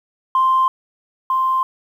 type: tone pair in turn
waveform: sine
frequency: 1046.5 / 1046.5 Hz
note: C6 / C6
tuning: 0 / 0 cents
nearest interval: unison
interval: 0 cents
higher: neither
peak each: -11 / -14 dBFS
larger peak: first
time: 0.35-0.68 / 1.3-1.63 s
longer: neither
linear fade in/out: 2 ms
effects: tanh soft clip ceiling -8 dBFS + 8-bit